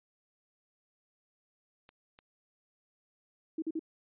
clicks, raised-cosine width 0.2 ms, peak -36 dBFS, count 2, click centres 1.891 / 2.189 s
sine tone bursts, 320.6 Hz, E4, 48 cents flat, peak -31 dBFS, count 3, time 3.58-3.794 s, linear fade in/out 5 ms, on 42 ms, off 44 ms
effects resampled to 8000 Hz

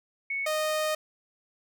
sine / sawtooth tone pair in turn, 2213 / 618.3 Hz, C#7 / D#5, -3 / -11 cents, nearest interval octave + minor seventh, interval 2208 cents, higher first, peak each -28 / -22 dBFS, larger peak second, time 0.3-0.46 / 0.46-0.95 s, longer second, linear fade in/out 5 ms, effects none

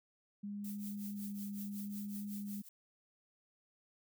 sine tone with vibrato, 203.5 Hz, G#3, 35 cents flat, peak -40 dBFS, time 0.43-2.62 s, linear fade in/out 10 ms, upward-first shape sine, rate 0.73 Hz, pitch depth 9 cents each way
violet noise with tremolo, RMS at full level -48 dBFS, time 0.64-2.69 s, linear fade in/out 5 ms, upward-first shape triangle, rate 5.4 Hz, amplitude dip 90%
effects none

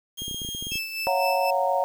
sawtooth tone, 3239 Hz, G#7, 44 cents flat, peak -28 dBFS, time 0.17-0.79 s, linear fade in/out 20 ms
clicks, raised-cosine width 3 ms, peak -25 dBFS, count 12, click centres 0.22 / 0.281 / 0.312 / 0.345 / 0.418 / 0.449 / 0.489 / 0.549 / 0.625 / 0.669 / 0.72 / 0.756 s
30% pulse tone with tremolo, 2637 Hz, E7, in tune, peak -24 dBFS, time 0.71-1.51 s, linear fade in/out 10 ms, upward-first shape sine, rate 4 Hz, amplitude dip 55%
sine chord, Gb major seventh, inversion second, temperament just, 555 / 693.7 / 740 / 925 Hz, Db5 / F5 / Gb5 / Bb5, +2 / -12 / 0 / -14 cents, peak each -25 / -28 / -26 / -26 dBFS, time 1.07-1.84 s, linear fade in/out 0 ms
effects 8-bit

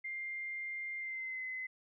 sine tone with pitch glide, 2100 to 2040 Hz, C7 to C7, +6 to -44 cents, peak -38 dBFS, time 0.04-1.67 s, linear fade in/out 10 ms, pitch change -50 cents, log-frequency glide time 0.99-1.44 s, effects none

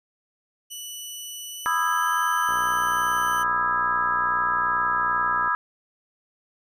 15% pulse tone with pitch glide, 2962 to 3040 Hz, F#7 to F#7, +1 to +46 cents, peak -27 dBFS, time 0.7-3.44 s, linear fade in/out 20 ms, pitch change +45 cents, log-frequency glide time 1.51-2.12 s
sine chord, E major seventh, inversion second, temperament just, 988.9 / 1236.1 / 1318.5 / 1648.1 Hz, B5 / D#6 / E6 / G#6, +2 / -12 / 0 / -14 cents, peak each -26 dBFS, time 1.66-5.55 s, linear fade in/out 0 ms
click train, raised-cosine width 1 ms, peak -25 dBFS, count 182, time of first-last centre 2.49-5.477 s, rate 60.6 Hz
effects none

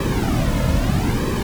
brown noise with flanger, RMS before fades -19 dBFS, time 0-1.43 s, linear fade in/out 5 ms, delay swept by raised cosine 1.4 to 2.6 ms, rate 0.78 Hz, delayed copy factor -0.8, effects none

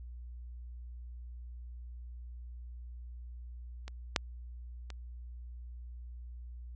clicks, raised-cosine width 0.2 ms, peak -27 / -9 / -28 dBFS, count 3, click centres 3.88 / 4.162 / 4.903 s, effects added 60 Hz sine -43 dBFS peak until 6.75 s + resampled to 24000 Hz

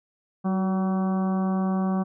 harmonic tone with a mistuned harmonic, 189.7 Hz, F#3, 43 cents sharp, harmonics 1 / 2 / 3 / 4 / 5 / 6 / 7 / 8, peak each -22 / -35 / -37 / -34 / -42 / -37 / -47 / -48 dBFS, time 0.44-2.04 s, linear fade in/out 20 ms, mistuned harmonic 2, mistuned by -46 cents, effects none

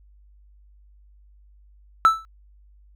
triangle tone with exponential decay, 1318.5 Hz, E6, in tune, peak -5 dBFS, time 2.05-2.25 s, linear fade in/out 0 ms, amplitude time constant 43 ms, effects tanh soft clip ceiling -5 dBFS + added 50 Hz sine -50 dBFS peak until 2.95 s

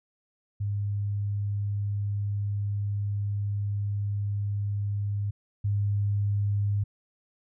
sine tone pair in turn, 101.8 / 101.8 Hz, G#2 / G#2, -34 / -34 cents, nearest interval unison, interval 0 cents, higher neither, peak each -26 / -23 dBFS, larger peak second, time 0.6-5.31 / 5.64-6.84 s, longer first, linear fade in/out 10 ms, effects none

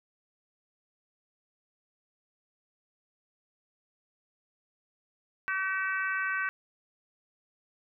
harmonic tone with a mistuned harmonic, 381.9 Hz, G4, 45 cents flat, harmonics 3 / 4 / 5 / 6 / 7, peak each -36 / -30 / -36 / -41 / -41 dBFS, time 5.48-6.49 s, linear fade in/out 0 ms, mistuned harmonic 7, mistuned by -24 cents, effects none

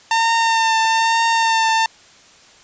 sawtooth tone with vibrato, 905 Hz, A5, 48 cents sharp, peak -10 dBFS, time 0.11-1.86 s, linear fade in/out 2 ms, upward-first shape triangle, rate 1.1 Hz, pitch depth 24 cents each way, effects white hiss -47 dBFS RMS until 2.63 s + resampled to 16000 Hz

